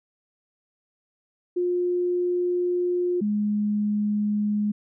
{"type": "tone pair in turn", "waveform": "sine", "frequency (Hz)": [355.7, 208.6], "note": ["F4", "G#3"], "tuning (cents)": [32, 8], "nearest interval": "major sixth", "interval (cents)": 924, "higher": "first", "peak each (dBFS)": -21, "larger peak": "neither", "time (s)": [[1.56, 3.21], [3.21, 4.72]], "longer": "first", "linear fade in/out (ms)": 10, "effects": []}